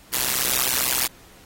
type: noise with amplitude modulation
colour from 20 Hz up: white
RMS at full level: -18 dBFS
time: 0.12-1.08 s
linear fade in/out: 20 ms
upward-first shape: sine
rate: 128 Hz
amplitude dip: 100%
effects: pink hiss -50 dBFS RMS until 1.45 s + AAC 48 kbps